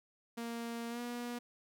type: tone with pitch glide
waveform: sawtooth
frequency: 233.1 to 241 Hz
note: A#3 to B3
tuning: 0 to -42 cents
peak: -35 dBFS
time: 0.37-1.39 s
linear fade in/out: 10 ms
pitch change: +58 cents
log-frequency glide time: 0.89-1 s
effects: none